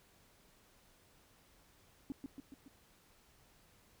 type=tone with echo; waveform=sine; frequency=274.5 Hz; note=C#4; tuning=17 cents flat; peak=-36 dBFS; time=2.1-2.12 s; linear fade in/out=0 ms; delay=140 ms; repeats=4; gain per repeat=-4 dB; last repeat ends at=2.68 s; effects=tanh soft clip ceiling -34 dBFS + pink hiss -67 dBFS RMS until 4 s